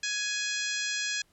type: harmonic tone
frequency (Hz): 835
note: G#5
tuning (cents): +9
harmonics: 2 / 3 / 4 / 5 / 6 / 7 / 8 / 9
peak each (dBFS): -34 / -36 / -37 / -38 / -39 / -39 / -40 / -41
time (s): 0.03-1.22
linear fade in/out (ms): 5
effects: pink hiss -67 dBFS RMS until 1.32 s + low-pass 12000 Hz 12 dB/octave